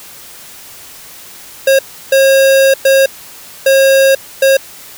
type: tone bursts at uneven times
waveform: square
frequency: 540 Hz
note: C#5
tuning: 45 cents flat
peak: -6 dBFS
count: 5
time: 1.67-1.79 / 2.12-2.74 / 2.85-3.06 / 3.66-4.15 / 4.42-4.57 s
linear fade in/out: 5 ms
effects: white hiss -34 dBFS RMS until 4.97 s